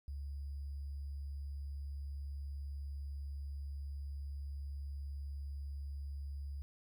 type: tone with sample-and-hold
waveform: sine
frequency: 70.2 Hz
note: C#2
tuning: 22 cents sharp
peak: -40 dBFS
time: 0.08-6.62 s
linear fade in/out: 0 ms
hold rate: 4900 Hz
effects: none